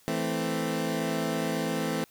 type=chord; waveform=20% pulse; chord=A minor; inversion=second; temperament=equal; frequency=164.81 / 220 / 261.6 Hz; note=E3 / A3 / C4; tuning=0 / 0 / 0 cents; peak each=-27 dBFS; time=0.08-2.04 s; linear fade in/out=0 ms; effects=white hiss -60 dBFS RMS until 2.1 s